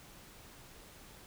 silence, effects pink hiss -55 dBFS RMS until 1.26 s

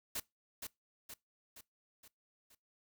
white noise with echo, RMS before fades -39 dBFS, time 0.15-0.2 s, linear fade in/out 5 ms, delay 470 ms, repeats 5, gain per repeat -5 dB, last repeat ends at 2.55 s, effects noise-tail reverb RT60 0.2 s tail -23 dB re dry

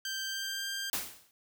15% pulse tone with pitch glide, 1568 to 1588.1 Hz, G6 to G6, 0 to +22 cents, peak -28 dBFS, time 0.05-0.9 s, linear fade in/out 2 ms, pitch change +22 cents, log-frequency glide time 0.25-0.66 s
white noise with exponential decay, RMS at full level -30 dBFS, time 0.93-1.31 s, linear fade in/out 1 ms, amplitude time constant 82 ms
effects none

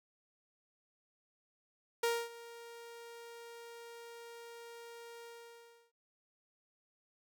sawtooth tone with ADSR envelope, 467.5 Hz, A#4, 5 cents sharp, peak -25 dBFS, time 2.03-5.92 s, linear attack 6 ms, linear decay 250 ms, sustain -20 dB, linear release 670 ms, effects none

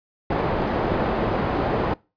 white low-pass noise, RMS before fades -23 dBFS, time 0.3-1.94 s, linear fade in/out 5 ms, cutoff 710 Hz, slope 12 dB/octave, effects noise-tail reverb RT60 0.3 s tail -24 dB re dry + resampled to 11025 Hz

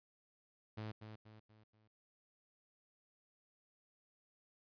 sawtooth tone with echo, 108.3 Hz, A2, 27 cents flat, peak -39 dBFS, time 0.77-0.92 s, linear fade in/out 10 ms, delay 240 ms, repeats 4, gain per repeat -7 dB, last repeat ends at 1.88 s, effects resampled to 11025 Hz

